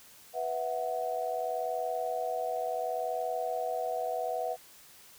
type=chord; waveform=sine; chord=B suspended fourth; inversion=none; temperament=equal; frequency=493.9 / 659.3 / 740 Hz; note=B4 / E5 / F#5; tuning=0 / 0 / 0 cents; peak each=-36 / -34 / -34 dBFS; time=0.33-4.57 s; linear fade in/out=50 ms; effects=white hiss -55 dBFS RMS until 5.18 s